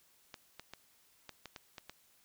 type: clicks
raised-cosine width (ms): 0.2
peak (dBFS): -28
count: 8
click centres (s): 0.342 / 0.596 / 0.736 / 1.293 / 1.457 / 1.562 / 1.782 / 1.896
effects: white hiss -68 dBFS RMS until 2.24 s